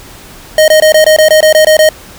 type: tone bursts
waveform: square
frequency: 622 Hz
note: D#5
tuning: 1 cent flat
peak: -3 dBFS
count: 11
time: 0.58-1.89 s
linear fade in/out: 2 ms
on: 100 ms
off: 21 ms
effects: pink hiss -33 dBFS RMS until 2.18 s